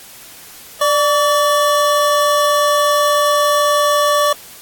square tone pair together, 590.1 / 1142 Hz, D5 / D6, +8 / -49 cents, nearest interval major seventh, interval 1143 cents, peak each -15 dBFS, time 0.81-4.33 s, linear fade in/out 5 ms, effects white hiss -38 dBFS RMS until 4.61 s + AAC 64 kbps

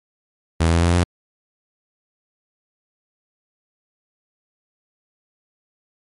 sawtooth tone with pitch steps, 82.2 / 84.07 / 85.99 / 87.95 Hz, E2 / E2 / F2 / F2, -4 / +35 / -26 / +13 cents, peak -10 dBFS, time 0.6-1.04 s, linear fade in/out 10 ms, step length 110 ms, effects MP3 48 kbps

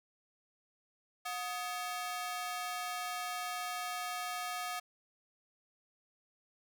sawtooth ring-modulated tone, 987.8 Hz, B5, in tune, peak -30 dBFS, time 1.25-4.8 s, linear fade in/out 10 ms, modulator 266 Hz, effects none

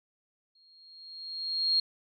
sine tone with exponential growth, 4255 Hz, C8, 28 cents sharp, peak -21 dBFS, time 0.55-1.8 s, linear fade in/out 5 ms, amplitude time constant 270 ms, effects none

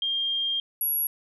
sine tone pair in turn, 3207 / 11323 Hz, G7 / F9, +39 / +23 cents, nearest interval octave + minor seventh, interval 2184 cents, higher second, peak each -24 / -23 dBFS, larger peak second, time 0.02-0.6 / 0.81-1.07 s, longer first, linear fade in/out 2 ms, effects none

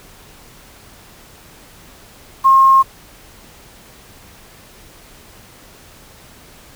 sine tone with quantisation, 1072 Hz, C6, 42 cents sharp, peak -6 dBFS, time 2.44-2.83 s, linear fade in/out 20 ms, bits 6, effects pink hiss -43 dBFS RMS until 6.75 s

